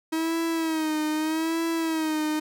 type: tone with vibrato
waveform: 45% pulse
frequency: 318.5 Hz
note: D#4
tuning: 41 cents sharp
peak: -24 dBFS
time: 0.12-2.4 s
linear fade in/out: 10 ms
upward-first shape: sine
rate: 0.81 Hz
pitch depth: 66 cents each way
effects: none